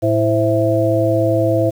harmonic tone with a mistuned harmonic, 110 Hz, A2, in tune, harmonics 1 / 3 / 5 / 6, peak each -18 / -18 / -18 / -18 dBFS, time 0.02-1.71 s, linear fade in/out 20 ms, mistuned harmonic 5, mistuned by -87 cents, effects 7-bit

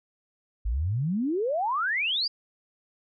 sine exponential sweep, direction up, 49 to 4978 Hz, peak -24 dBFS, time 0.65-2.28 s, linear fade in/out 10 ms, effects none

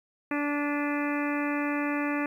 harmonic tone with a mistuned harmonic, 290.6 Hz, D4, 18 cents flat, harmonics 1 / 2 / 3 / 4 / 5 / 6 / 7 / 8 / 9, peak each -28 / -36 / -38 / -37 / -40 / -37 / -39 / -40 / -43 dBFS, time 0.31-2.26 s, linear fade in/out 2 ms, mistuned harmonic 8, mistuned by +60 cents, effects 10-bit

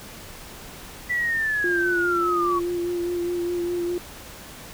sine linear sweep, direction down, 1977 to 1105 Hz, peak -21 dBFS, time 1.09-2.6 s, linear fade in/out 20 ms
sine tone with vibrato, 349.2 Hz, F4, in tune, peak -23 dBFS, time 1.64-3.98 s, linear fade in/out 2 ms, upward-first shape sine, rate 4.9 Hz, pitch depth 20 cents each way
effects pink hiss -41 dBFS RMS until 4.73 s

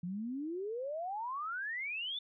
sine exponential sweep, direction up, 169.2 to 3585 Hz, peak -36 dBFS, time 0.03-2.19 s, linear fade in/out 5 ms, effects none

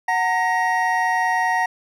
triangle tone cluster, 740 / 915 / 1889 Hz, F#5 / A#5 / A#6, 0 / -32 / +22 cents, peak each -20 dBFS, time 0.08-1.66 s, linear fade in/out 5 ms, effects none

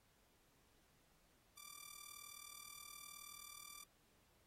5% pulse tone with amplitude modulation, 1174.7 Hz, D6, in tune, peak -39 dBFS, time 1.57-3.84 s, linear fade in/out 10 ms, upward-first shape sine, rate 39 Hz, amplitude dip 80%, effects pink hiss -75 dBFS RMS until 4.46 s + AAC 48 kbps

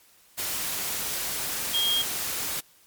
sine tone in noise, 3242 Hz, G#7, 42 cents flat, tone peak -22 dBFS, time 1.73-2.03 s, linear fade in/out 20 ms, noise white, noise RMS -30 dBFS, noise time 0.37-2.61 s, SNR +5 dB, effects white hiss -58 dBFS RMS until 2.86 s + MP3 96 kbps

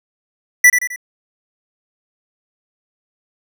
square tone with echo, 1970 Hz, B6, 5 cents flat, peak -5 dBFS, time 0.64-0.7 s, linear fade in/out 5 ms, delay 87 ms, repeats 3, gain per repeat -7 dB, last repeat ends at 0.961 s, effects none

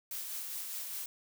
blue noise with tremolo, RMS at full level -39 dBFS, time 0.11-1.06 s, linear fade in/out 2 ms, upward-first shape sine, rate 4.9 Hz, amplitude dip 30%, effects none

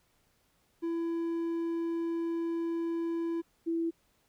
triangle / sine tone pair in turn, 334.2 / 331.9 Hz, E4 / E4, +24 / +12 cents, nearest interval unison, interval 12 cents, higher first, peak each -28 dBFS, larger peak neither, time 0.82-3.42 / 3.66-3.91 s, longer first, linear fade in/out 20 ms, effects pink hiss -71 dBFS RMS until 4.28 s

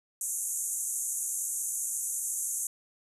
pink band-pass noise, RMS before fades -33 dBFS, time 0.21-2.67 s, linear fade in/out 2 ms, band 6400 to 12000 Hz, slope 96 dB/octave, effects none

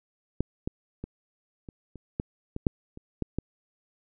clicks, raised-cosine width 3 ms, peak -12 / -16 / -22 / -28 / -30 / -15 / -20 / -8 / -29 / -15 / -15 dBFS, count 11, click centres 0.406 / 0.675 / 1.04 / 1.688 / 1.957 / 2.199 / 2.564 / 2.668 / 2.974 / 3.223 / 3.386 s, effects none

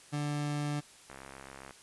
30% pulse tone, 146.83 Hz, D3, in tune, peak -29 dBFS, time 0.12-0.81 s, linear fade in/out 20 ms
click train, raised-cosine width 0.5 ms, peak -31 dBFS, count 42, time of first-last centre 1.1-1.708 s, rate 67.4 Hz
effects white hiss -56 dBFS RMS until 1.82 s + resampled to 24000 Hz

